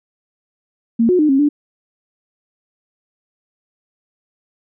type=tone with pitch steps; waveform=sine; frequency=230.1 / 362.8 / 303.6 / 270.6 / 292.5 Hz; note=A#3 / F#4 / D#4 / C#4 / D4; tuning=-22 / -34 / -42 / -42 / -7 cents; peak=-10 dBFS; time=0.99-1.49 s; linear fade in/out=10 ms; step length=100 ms; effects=none